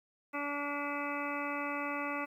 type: harmonic tone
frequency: 287.8 Hz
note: D4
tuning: 35 cents flat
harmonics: 1 / 2 / 3 / 4 / 5 / 7 / 8 / 9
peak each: -40 / -42 / -43 / -40 / -43 / -42 / -47 / -44 dBFS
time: 0.33-2.26 s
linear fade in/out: 20 ms
effects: 11-bit